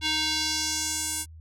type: tone with band-pass filter sweep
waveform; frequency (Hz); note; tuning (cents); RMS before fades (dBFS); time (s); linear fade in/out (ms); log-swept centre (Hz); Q
square; 311.1; D#4; 0; -28; 0.01-1.26; 50; 3400 to 9400; 2
effects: added 80 Hz sine -43 dBFS peak until 1.4 s